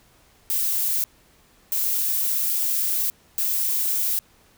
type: noise bursts at uneven times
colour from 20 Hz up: violet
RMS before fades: -23 dBFS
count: 3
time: 0.5-1.04 / 1.72-3.1 / 3.38-4.19 s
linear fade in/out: 0 ms
effects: pink hiss -57 dBFS RMS until 4.57 s